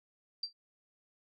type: tone with exponential decay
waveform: sine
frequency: 4699 Hz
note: D8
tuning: in tune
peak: -30 dBFS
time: 0.43-0.53 s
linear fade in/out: 5 ms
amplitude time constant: 20 ms
effects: none

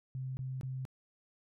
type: tone bursts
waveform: sine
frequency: 130.7 Hz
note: C3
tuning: 1 cent flat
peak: -36 dBFS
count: 3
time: 0.15-0.852 s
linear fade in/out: 0 ms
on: 220 ms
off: 21 ms
effects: none

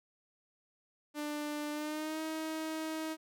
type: tone with pitch glide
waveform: sawtooth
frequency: 297 to 316.5 Hz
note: D4 to D#4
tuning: +20 to +30 cents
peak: -32 dBFS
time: 1.14-3.17 s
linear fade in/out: 50 ms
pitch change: +110 cents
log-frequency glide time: 1.71-2.21 s
effects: none

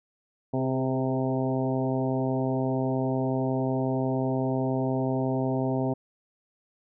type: harmonic tone with a mistuned harmonic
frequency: 130.81 Hz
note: C3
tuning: in tune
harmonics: 1 / 2 / 3 / 4 / 5 / 6 / 7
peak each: -29 / -28 / -32 / -35 / -33 / -38 / -39 dBFS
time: 0.53-5.94 s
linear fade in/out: 10 ms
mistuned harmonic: 3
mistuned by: +25 cents
effects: none

